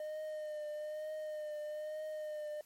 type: tone with vibrato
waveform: triangle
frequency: 610 Hz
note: D#5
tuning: 34 cents flat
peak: -37 dBFS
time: 0-2.61 s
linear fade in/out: 2 ms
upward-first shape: triangle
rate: 1.1 Hz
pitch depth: 30 cents each way
effects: white hiss -67 dBFS RMS until 2.65 s + MP3 64 kbps